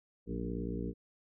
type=harmonic tone with a mistuned harmonic; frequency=58.27 Hz; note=A#1; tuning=in tune; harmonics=1 / 2 / 3 / 4 / 5 / 6 / 7 / 8; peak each=-41 / -44 / -40 / -43 / -42 / -48 / -44 / -46 dBFS; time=0.26-0.94 s; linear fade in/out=50 ms; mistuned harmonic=3; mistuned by=+70 cents; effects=none